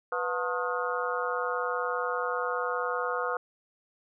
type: harmonic tone with a mistuned harmonic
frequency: 179 Hz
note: F3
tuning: 43 cents sharp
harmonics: 3 / 4 / 5 / 6 / 7 / 8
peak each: -32 / -37 / -40 / -36 / -33 / -35 dBFS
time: 0.12-3.37 s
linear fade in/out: 2 ms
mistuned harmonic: 3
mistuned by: -140 cents
effects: none